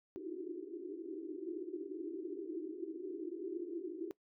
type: band-pass noise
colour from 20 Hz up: pink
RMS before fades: -43 dBFS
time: 0.16-4.11 s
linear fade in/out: 0 ms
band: 310 to 390 Hz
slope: 96 dB/octave
effects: noise-tail reverb RT60 0.1 s tail -20 dB re dry